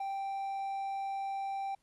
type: tone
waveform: triangle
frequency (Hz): 784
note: G5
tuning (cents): 0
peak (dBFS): -32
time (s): 0-1.75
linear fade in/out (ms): 5
effects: pink hiss -75 dBFS RMS until 1.82 s + Opus 32 kbps